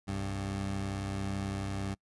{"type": "tone pair together", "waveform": "20% pulse", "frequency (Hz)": [64.84, 98], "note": ["C2", "G2"], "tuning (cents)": [-15, 0], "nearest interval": "perfect fifth", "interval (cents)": 715, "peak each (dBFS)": [-36, -29], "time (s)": [0.07, 1.95], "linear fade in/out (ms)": 20, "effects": ["noise-tail reverb RT60 0.1 s tail -26 dB re dry", "resampled to 24000 Hz"]}